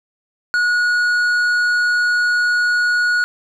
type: tone with tanh clipping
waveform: sine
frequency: 1454 Hz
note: F#6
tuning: 31 cents flat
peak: -15 dBFS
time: 0.54-3.24 s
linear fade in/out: 0 ms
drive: 8 dB
effects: none